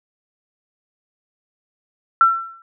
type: tone with exponential decay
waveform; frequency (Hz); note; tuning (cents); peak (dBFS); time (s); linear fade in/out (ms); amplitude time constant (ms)
sine; 1347; E6; +37; -6; 2.21-2.62; 1; 88
effects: none